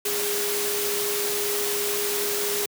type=tone in noise; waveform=sine; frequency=410.6 Hz; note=G#4; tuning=20 cents flat; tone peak=-28 dBFS; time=0.05-2.66 s; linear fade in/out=5 ms; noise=white; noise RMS=-27 dBFS; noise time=0.05-2.66 s; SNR=-4 dB; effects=high-pass 150 Hz 12 dB/octave